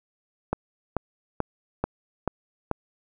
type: click train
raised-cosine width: 1 ms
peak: -10 dBFS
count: 6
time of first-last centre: 0.53-2.713 s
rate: 2.29 Hz
effects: none